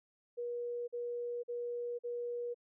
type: tone bursts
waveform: sine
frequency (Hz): 480.2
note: B4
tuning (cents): -49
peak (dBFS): -36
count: 4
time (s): 0.37-2.545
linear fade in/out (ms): 20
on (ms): 510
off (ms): 45
effects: none